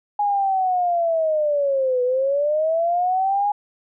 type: linear two-way sweep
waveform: sine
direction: down then up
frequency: 830.6 to 492 to 830.6 Hz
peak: -17 dBFS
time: 0.19-3.52 s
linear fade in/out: 5 ms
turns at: 2.03 s
effects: none